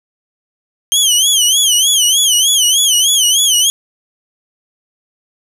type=tone with vibrato; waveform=20% pulse; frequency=3143 Hz; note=G7; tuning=4 cents sharp; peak=-3 dBFS; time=0.92-3.7 s; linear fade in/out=0 ms; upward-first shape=sine; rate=3.3 Hz; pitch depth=140 cents each way; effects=7-bit